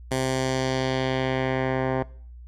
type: tone with low-pass filter sweep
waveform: 10% pulse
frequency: 130.81 Hz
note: C3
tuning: in tune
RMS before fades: -25 dBFS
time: 0.11-2.03 s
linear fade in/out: 5 ms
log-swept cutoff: 10000 to 1300 Hz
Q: 1.3
effects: noise-tail reverb RT60 0.5 s tail -21 dB re dry + added 60 Hz sine -40 dBFS peak until 2.47 s